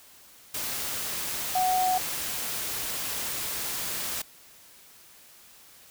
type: tone in noise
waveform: sine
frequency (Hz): 740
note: F#5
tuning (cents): 0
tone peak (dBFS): -22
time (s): 1.55-1.98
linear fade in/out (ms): 5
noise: white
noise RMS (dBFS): -32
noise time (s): 0.54-4.22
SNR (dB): +7
effects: white hiss -53 dBFS RMS until 5.9 s